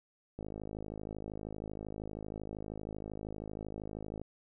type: click train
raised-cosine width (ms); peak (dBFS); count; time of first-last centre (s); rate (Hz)
2; -28; 203; 0.39-4.216; 52.8
effects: none